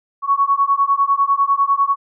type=beating tone pair; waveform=sine; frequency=1108.7 / 1118.7 Hz; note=C#6 / C#6; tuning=0 / +15 cents; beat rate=10 Hz; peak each=-16 dBFS; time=0.22-1.96 s; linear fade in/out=50 ms; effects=none